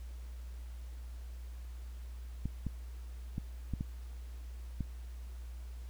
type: clicks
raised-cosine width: 5 ms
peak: -23 dBFS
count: 6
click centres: 2.456 / 2.667 / 3.381 / 3.737 / 3.809 / 4.807 s
effects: added 60 Hz sine -42 dBFS peak until 5.89 s + pink hiss -62 dBFS RMS until 5.89 s